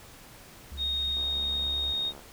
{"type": "tone with pitch glide", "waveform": "triangle", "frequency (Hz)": [69.3, 69.9], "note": ["C#2", "C#2"], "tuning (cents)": [0, 15], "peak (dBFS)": -35, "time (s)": [0.71, 1.93], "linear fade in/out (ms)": 10, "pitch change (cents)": 15, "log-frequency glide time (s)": [1.38, 1.43]}
{"type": "tone", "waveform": "sine", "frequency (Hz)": 3719, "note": "A#7", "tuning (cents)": -5, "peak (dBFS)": -27, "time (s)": [0.77, 2.13], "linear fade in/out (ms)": 50}
{"type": "click train", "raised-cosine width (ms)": 1, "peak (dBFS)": -33, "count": 73, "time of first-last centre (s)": [1.17, 2.193], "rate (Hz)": 70.4}
{"effects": ["pink hiss -50 dBFS RMS until 2.32 s"]}